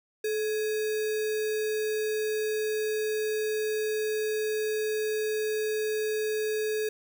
sine tone with sample-and-hold, 431.1 Hz, A4, 35 cents flat, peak -26 dBFS, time 0.24-6.89 s, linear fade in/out 5 ms, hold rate 2100 Hz, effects none

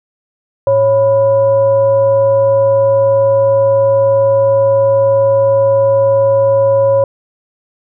sine tone with frequency modulation, 550 Hz, C#5, 14 cents flat, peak -7 dBFS, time 0.67-7.04 s, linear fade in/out 2 ms, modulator 439 Hz, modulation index 0.41, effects none

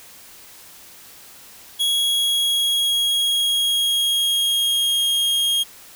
45% pulse tone with pitch glide, 3326 to 3252 Hz, G#7 to G#7, +2 to -37 cents, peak -17 dBFS, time 1.79-5.64 s, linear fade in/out 20 ms, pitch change -39 cents, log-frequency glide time 1.89-5.06 s, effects white hiss -44 dBFS RMS until 5.95 s

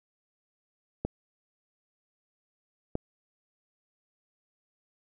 clicks, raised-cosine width 2 ms, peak -16 dBFS, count 2, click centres 1.05 / 2.954 s, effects none

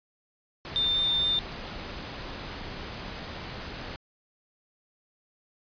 sine tone in noise, 3602 Hz, A7, 40 cents sharp, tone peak -23 dBFS, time 0.76-1.39 s, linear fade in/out 0 ms, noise pink, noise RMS -38 dBFS, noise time 0.65-3.96 s, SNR +12 dB, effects resampled to 11025 Hz

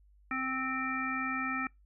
harmonic tone, 261.6 Hz, C4, in tune, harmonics 1 / 3 / 5 / 7 / 9, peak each -37 / -44 / -35 / -38 / -38 dBFS, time 0.31-1.67 s, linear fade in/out 2 ms, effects noise-tail reverb RT60 0.2 s tail -26 dB re dry + added 50 Hz sine -59 dBFS peak until 1.85 s

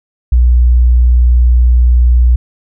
sine tone, 60.7 Hz, B1, 29 cents flat, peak -4 dBFS, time 0.32-2.36 s, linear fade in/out 5 ms, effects none

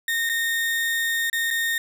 35% pulse tone with dropouts, 1841 Hz, A#6, 22 cents flat, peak -20 dBFS, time 0.08-1.78 s, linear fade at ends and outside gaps 2 ms, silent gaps 0.292-0.296 / 1.299-1.329 / 1.505-1.509 s, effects 10-bit

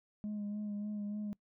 sine tone with vibrato, 207.7 Hz, G#3, in tune, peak -34 dBFS, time 0.24-1.33 s, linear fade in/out 0 ms, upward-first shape sine, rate 3.4 Hz, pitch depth 26 cents each way, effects noise-tail reverb RT60 0.1 s tail -25 dB re dry + tanh soft clip ceiling -35 dBFS

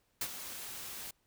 white noise with ADSR envelope, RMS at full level -33 dBFS, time 0.21-1.11 s, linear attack 4 ms, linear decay 59 ms, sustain -11 dB, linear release 6 ms, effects pink hiss -75 dBFS RMS until 1.26 s

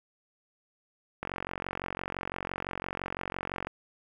click train, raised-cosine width 0.5 ms, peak -18 dBFS, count 113, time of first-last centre 1.23-3.67 s, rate 45.9 Hz, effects 9-bit

